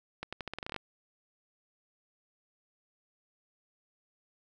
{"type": "accelerating click train", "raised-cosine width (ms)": 0.3, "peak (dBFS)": -21, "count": 12, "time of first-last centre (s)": [0.23, 0.763], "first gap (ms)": 96, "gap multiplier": 0.85, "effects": []}